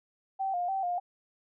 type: tone with vibrato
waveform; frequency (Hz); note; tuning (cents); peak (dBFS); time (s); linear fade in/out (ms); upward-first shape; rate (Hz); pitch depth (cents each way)
sine; 740; F#5; 0; -28; 0.39-1; 20; square; 3.4; 76
effects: none